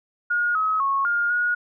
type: tone with pitch steps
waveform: sine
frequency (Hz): 1433 / 1277 / 1098 / 1414 / 1446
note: F6 / D#6 / C#6 / F6 / F#6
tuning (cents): +44 / +45 / -17 / +21 / -40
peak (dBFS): -19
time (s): 0.3-1.55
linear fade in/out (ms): 10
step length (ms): 250
effects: none